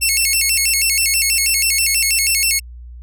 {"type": "tone with vibrato", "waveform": "10% pulse", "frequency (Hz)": 2424, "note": "D#7", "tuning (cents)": -46, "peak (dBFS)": -5, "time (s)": [0.01, 2.6], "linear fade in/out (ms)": 20, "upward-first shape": "square", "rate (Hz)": 6.2, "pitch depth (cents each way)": 180, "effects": ["added 60 Hz sine -32 dBFS peak until 3.02 s"]}